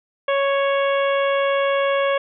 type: harmonic tone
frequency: 554.4 Hz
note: C#5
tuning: in tune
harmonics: 1 / 2 / 3 / 4 / 5 / 6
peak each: -18 / -24 / -28 / -30 / -32 / -34 dBFS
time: 0.28-2.18 s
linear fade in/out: 5 ms
effects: none